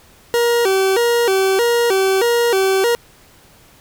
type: tone with vibrato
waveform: 40% pulse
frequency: 426.2 Hz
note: G#4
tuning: 45 cents sharp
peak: -12 dBFS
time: 0.34-2.95 s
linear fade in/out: 0 ms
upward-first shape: square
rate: 1.6 Hz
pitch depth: 180 cents each way
effects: pink hiss -48 dBFS RMS until 3.8 s